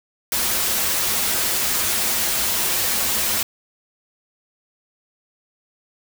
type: noise with comb filter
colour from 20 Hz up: white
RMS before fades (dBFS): -21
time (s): 0.32-3.43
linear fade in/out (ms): 2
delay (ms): 6.8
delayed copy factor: -0.55
effects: none